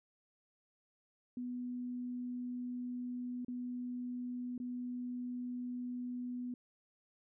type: tone with dropouts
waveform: sine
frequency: 246.9 Hz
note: B3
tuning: in tune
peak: -38 dBFS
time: 1.37-6.54 s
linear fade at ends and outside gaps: 2 ms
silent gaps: 3.448-3.482 / 4.579-4.6 s
effects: none